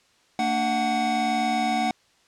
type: tone cluster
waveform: square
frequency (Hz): 227.2 / 295.1 / 743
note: A#3 / D4 / F#5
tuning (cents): -44 / +8 / +7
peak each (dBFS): -28 / -32 / -24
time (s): 0.39-1.91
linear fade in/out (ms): 2
effects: white hiss -61 dBFS RMS until 2.27 s + low-pass 6000 Hz 12 dB/octave